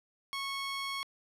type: tone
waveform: 15% pulse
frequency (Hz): 1100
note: C#6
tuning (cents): -14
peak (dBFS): -28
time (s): 0.33-1.03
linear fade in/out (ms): 0
effects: low-pass 10000 Hz 12 dB/octave + 11-bit